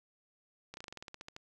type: slowing click train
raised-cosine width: 0.2 ms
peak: -28 dBFS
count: 13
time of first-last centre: 0.74-1.364 s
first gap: 31 ms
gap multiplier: 1.09
effects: none